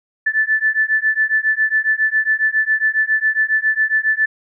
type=beating tone pair; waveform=sine; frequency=1748 / 1755.3 Hz; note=A6 / A6; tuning=-12 / -5 cents; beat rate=7.3 Hz; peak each=-17 dBFS; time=0.26-4.26 s; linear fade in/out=10 ms; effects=none